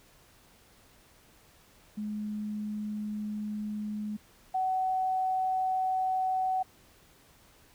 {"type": "tone pair in turn", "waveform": "sine", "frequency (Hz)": [210.8, 751.2], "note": ["G#3", "F#5"], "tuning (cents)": [26, 26], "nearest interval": "octave + minor seventh", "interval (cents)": 2200, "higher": "second", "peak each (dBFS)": [-32, -26], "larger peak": "second", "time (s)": [[1.97, 4.17], [4.54, 6.63]], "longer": "first", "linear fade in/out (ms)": 10, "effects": ["pink hiss -60 dBFS RMS until 7.74 s"]}